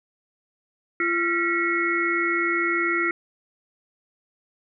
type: tone cluster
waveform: sine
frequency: 340.7 / 1368 / 1927 / 2188 Hz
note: F4 / F6 / B6 / C#7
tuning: -43 / -36 / -43 / -23 cents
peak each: -26 dBFS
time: 1-3.11 s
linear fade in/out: 2 ms
effects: none